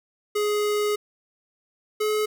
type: tone pair in turn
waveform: square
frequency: 417.6 / 426.4 Hz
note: G#4 / G#4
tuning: +10 / +46 cents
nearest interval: unison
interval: 36 cents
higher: second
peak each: -22 dBFS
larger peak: neither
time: 0.35-0.96 / 2-2.26 s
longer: first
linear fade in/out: 10 ms
effects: none